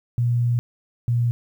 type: tone pair in turn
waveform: sine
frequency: 120 / 119.31 Hz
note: B2 / A#2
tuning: -49 / +41 cents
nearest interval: unison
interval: 10 cents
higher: first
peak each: -17 dBFS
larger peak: neither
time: 0.18-0.59 / 1.08-1.31 s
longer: first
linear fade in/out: 0 ms
effects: 9-bit